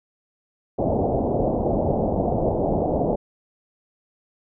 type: low-pass noise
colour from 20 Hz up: white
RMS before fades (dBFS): -22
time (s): 0.78-3.16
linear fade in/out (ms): 10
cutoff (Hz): 740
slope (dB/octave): 48
effects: none